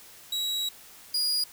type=tone pair in turn; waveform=40% pulse; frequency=3872 / 4878 Hz; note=B7 / D#8; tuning=-35 / -35 cents; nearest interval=major third; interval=400 cents; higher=second; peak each=-26 / -23 dBFS; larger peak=second; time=0.32-0.69 / 1.14-1.44 s; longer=first; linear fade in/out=5 ms; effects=white hiss -50 dBFS RMS until 1.52 s